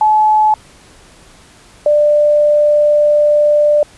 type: tone pair in turn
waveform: sine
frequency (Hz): 858 / 593.1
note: A5 / D5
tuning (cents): -44 / +17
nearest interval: tritone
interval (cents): 639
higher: first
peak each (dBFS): -7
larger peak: neither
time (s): 0.01-0.54 / 1.86-3.83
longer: second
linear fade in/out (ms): 2
effects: pink hiss -43 dBFS RMS until 3.97 s + resampled to 24000 Hz